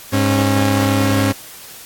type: tone pair together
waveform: sawtooth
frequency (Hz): 102.07 / 272.5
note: G#2 / C#4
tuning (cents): -30 / -29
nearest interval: octave + perfect fourth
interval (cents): 1701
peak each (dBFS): -12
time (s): 0.12-1.33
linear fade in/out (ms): 20
effects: white hiss -37 dBFS RMS until 1.85 s + AAC 64 kbps